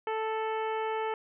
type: harmonic tone with a mistuned harmonic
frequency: 440 Hz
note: A4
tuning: in tune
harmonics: 1 / 2 / 3 / 4 / 5 / 6 / 7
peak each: -32 / -33 / -40 / -44 / -44 / -49 / -50 dBFS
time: 0.07-1.14 s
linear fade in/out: 2 ms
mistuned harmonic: 7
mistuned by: -18 cents
effects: none